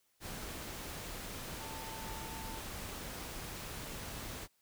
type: tone in noise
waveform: sine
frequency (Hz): 891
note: A5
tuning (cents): +22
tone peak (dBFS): -48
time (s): 1.57-2.62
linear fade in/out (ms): 50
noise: pink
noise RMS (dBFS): -44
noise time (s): 0.2-4.48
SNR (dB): -7
effects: white hiss -75 dBFS RMS until 4.61 s